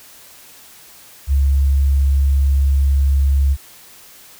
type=tone; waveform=sine; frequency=69 Hz; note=C#2; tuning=7 cents flat; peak=-11 dBFS; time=1.27-3.57 s; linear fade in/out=50 ms; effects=white hiss -43 dBFS RMS until 4.39 s